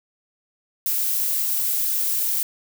violet noise with amplitude modulation, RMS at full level -21 dBFS, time 0.86-2.43 s, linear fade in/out 0 ms, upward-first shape sine, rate 277 Hz, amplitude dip 35%, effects none

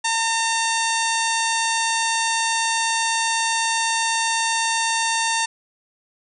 harmonic tone with a mistuned harmonic, 908 Hz, A#5, 46 cents flat, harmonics 1 / 2 / 3 / 4 / 5 / 6 / 7 / 8 / 9 / 10, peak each -23 / -26 / -28 / -29 / -30 / -31 / -31 / -32 / -33 / -33 dBFS, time 0.04-5.46 s, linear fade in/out 10 ms, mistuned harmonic 6, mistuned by +54 cents, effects none

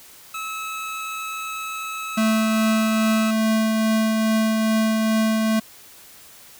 25% pulse tone, 1296 Hz, E6, 30 cents flat, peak -24 dBFS, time 0.34-3.31 s, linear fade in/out 5 ms
square tone with tremolo, 220 Hz, A3, in tune, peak -17 dBFS, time 2.17-5.6 s, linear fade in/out 10 ms, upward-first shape triangle, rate 2.4 Hz, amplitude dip 25%
effects white hiss -46 dBFS RMS until 6.59 s

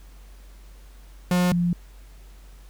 45% pulse / sine tone pair in turn, 178.9 / 174.21 Hz, F3 / F3, +42 / -4 cents, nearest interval unison, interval 46 cents, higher first, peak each -18 / -19 dBFS, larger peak first, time 1.31-1.52 / 1.52-1.73 s, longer neither, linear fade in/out 2 ms, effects added 47 Hz sine -43 dBFS peak until 2.69 s + pink hiss -56 dBFS RMS until 2.69 s

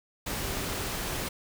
sine tone in noise, 390.9 Hz, G4, 5 cents flat, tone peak -43 dBFS, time 0.41-0.88 s, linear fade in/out 10 ms, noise pink, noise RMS -33 dBFS, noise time 0.26-1.29 s, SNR -13 dB, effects none

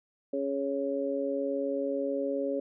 harmonic tone, 138.8 Hz, C#3, 3 cents sharp, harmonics 2 / 3 / 4, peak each -33 / -34 / -31 dBFS, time 0.33-2.6 s, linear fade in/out 5 ms, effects none

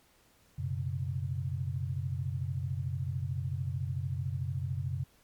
sine chord, F# suspended fourth, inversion none, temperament equal with one note detuned, 92.5 / 123.47 / 137 Hz, F#2 / B2 / C#3, 0 / 0 / -20 cents, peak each -35 / -37 / -35 dBFS, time 0.58-5.04 s, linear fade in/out 10 ms, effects pink hiss -65 dBFS RMS until 5.23 s + MP3 96 kbps

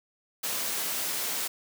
white high-pass noise, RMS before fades -31 dBFS, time 0.43-1.48 s, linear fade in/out 10 ms, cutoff 190 Hz, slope 12 dB/octave, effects none

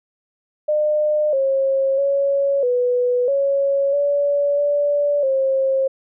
sine tone with pitch steps, 604 / 540 / 557 / 492.9 / 555 / 572 / 579 / 535 Hz, D5 / C#5 / C#5 / B4 / C#5 / D5 / D5 / C5, +48 / -45 / +8 / -3 / +2 / -46 / -25 / +38 cents, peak -15 dBFS, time 0.68-5.88 s, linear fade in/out 10 ms, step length 650 ms, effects none

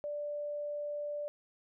sine tone, 587.3 Hz, D5, in tune, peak -35 dBFS, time 0.04-1.28 s, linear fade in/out 0 ms, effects none

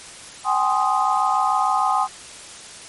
sine chord, Ab major seventh, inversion third, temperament equal with one note detuned, 763.9 / 830.6 / 1046.5 / 1244.5 Hz, G5 / Ab5 / C6 / Eb6, -45 / 0 / 0 / 0 cents, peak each -22 dBFS, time 0.44-2.08 s, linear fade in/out 50 ms, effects white hiss -39 dBFS RMS until 2.88 s + MP3 48 kbps

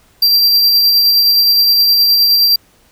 square tone with tremolo, 4719 Hz, D8, 7 cents sharp, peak -7 dBFS, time 0.22-2.56 s, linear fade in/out 5 ms, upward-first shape sine, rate 9.6 Hz, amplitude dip 25%, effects pink hiss -51 dBFS RMS until 2.91 s

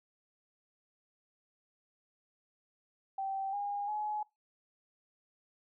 sine tone with pitch steps, 777 / 813 / 845 Hz, G5 / G#5 / G#5, -16 / -37 / +30 cents, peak -33 dBFS, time 3.18-4.23 s, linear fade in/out 5 ms, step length 350 ms, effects noise-tail reverb RT60 0.2 s tail -22 dB re dry

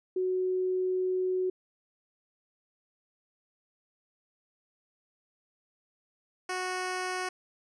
sine / 10% pulse tone pair in turn, 370 / 367.9 Hz, F#4 / F#4, 0 / -10 cents, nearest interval unison, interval 10 cents, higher first, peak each -26 / -23 dBFS, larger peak second, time 0.16-1.5 / 6.49-7.29 s, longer first, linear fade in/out 5 ms, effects resampled to 22050 Hz

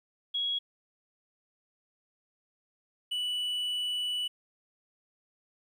sine / triangle tone pair in turn, 3322 / 2960 Hz, G#7 / F#7, 0 / 0 cents, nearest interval major second, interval 200 cents, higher first, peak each -28 dBFS, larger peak neither, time 0.34-0.59 / 3.11-4.28 s, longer second, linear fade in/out 10 ms, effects 11-bit

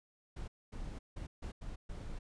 brown noise bursts at uneven times, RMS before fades -43 dBFS, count 6, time 0.36-0.48 / 0.72-0.99 / 1.16-1.27 / 1.42-1.52 / 1.61-1.76 / 1.89-2.19 s, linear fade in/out 10 ms, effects resampled to 22050 Hz

